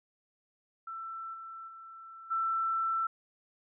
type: tone with level steps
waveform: sine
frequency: 1335 Hz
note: E6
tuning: 22 cents sharp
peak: -38 / -42 / -46 / -28 dBFS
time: 0.87-3.07 s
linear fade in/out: 5 ms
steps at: 1.33 / 1.67 / 2.3 s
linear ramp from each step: 20 ms
effects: none